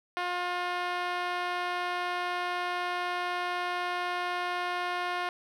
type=tone with band-pass filter; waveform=5% pulse; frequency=356 Hz; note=F4; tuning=33 cents sharp; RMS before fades=-32 dBFS; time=0.17-5.29 s; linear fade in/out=0 ms; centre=820 Hz; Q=0.91; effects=none